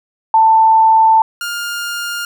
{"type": "tone pair in turn", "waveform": ["sine", "sawtooth"], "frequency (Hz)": [888, 1409.6], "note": ["A5", "F6"], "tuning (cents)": [16, 16], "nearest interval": "minor sixth", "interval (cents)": 800, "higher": "second", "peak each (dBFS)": [-6, -16], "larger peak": "first", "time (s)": [[0.34, 1.22], [1.41, 2.25]], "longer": "first", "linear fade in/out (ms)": 2, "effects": []}